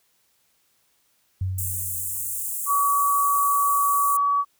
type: tone with exponential decay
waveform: sine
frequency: 93.6 Hz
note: F#2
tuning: 20 cents sharp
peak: -21 dBFS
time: 1.41-2.56 s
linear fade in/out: 5 ms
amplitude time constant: 250 ms
type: high-pass noise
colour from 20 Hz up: pink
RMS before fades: -29 dBFS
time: 1.58-4.17 s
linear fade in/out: 5 ms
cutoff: 7600 Hz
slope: 48 dB/octave
type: tone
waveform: sine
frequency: 1137 Hz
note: C#6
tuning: 44 cents sharp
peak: -18 dBFS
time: 2.66-4.45 s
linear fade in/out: 50 ms
effects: white hiss -66 dBFS RMS until 4.59 s